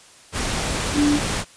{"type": "tone in noise", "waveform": "sine", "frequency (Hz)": 292.6, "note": "D4", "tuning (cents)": -6, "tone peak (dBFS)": -15, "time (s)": [0.94, 1.2], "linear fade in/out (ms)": 50, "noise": "pink", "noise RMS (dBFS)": -24, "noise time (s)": [0.32, 1.45], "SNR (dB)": 6, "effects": ["white hiss -48 dBFS RMS until 1.56 s", "resampled to 22050 Hz"]}